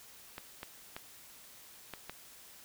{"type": "clicks", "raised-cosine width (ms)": 0.3, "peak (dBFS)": -25, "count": 5, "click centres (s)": [0.381, 0.631, 0.965, 1.937, 2.096], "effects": ["white hiss -55 dBFS RMS until 2.64 s"]}